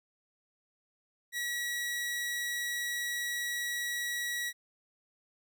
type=tone; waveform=sawtooth; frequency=1925 Hz; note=B6; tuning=45 cents flat; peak=-29 dBFS; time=1.32-4.53 s; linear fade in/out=50 ms; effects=none